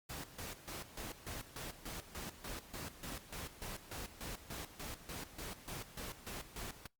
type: noise with tremolo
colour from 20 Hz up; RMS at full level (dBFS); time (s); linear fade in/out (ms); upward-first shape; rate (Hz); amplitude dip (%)
pink; -45; 0.09-6.87; 10; square; 3.4; 75
effects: noise-tail reverb RT60 0.2 s tail -26 dB re dry + Opus 48 kbps